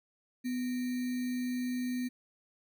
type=tone with sample-and-hold; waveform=sine; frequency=249.2 Hz; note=B3; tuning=16 cents sharp; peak=-31 dBFS; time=0.44-2.09 s; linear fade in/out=20 ms; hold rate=2100 Hz; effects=none